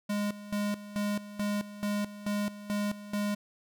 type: tone with tremolo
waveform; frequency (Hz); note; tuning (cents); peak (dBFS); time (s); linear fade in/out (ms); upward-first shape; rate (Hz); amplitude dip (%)
square; 205.9; G#3; -15; -29; 0.09-3.35; 10; square; 2.3; 80
effects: none